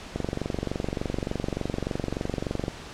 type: click train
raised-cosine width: 2 ms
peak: -14 dBFS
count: 60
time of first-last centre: 0.16-2.681 s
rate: 23.4 Hz
effects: pink hiss -41 dBFS RMS until 2.93 s + low-pass 6000 Hz 12 dB/octave